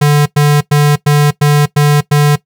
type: tone bursts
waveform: square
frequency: 146.83 Hz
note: D3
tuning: in tune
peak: -6 dBFS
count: 7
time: 0.01-2.36 s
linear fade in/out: 10 ms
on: 250 ms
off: 100 ms
effects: noise-tail reverb RT60 0.1 s tail -17 dB re dry